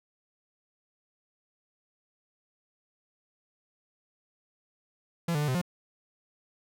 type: tone with pitch steps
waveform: 45% pulse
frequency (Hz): 169.3 / 147.6 / 149 / 128.2 / 177.7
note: E3 / D3 / D3 / C3 / F3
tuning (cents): +46 / +9 / +25 / -35 / +30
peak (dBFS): -26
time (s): 5.28-5.615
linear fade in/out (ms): 5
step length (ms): 67
effects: none